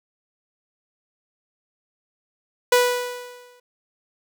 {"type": "tone with exponential decay", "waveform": "sawtooth", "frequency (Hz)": 491.9, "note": "B4", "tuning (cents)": -7, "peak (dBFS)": -8, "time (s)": [2.72, 3.6], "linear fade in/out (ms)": 5, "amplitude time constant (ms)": 190, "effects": []}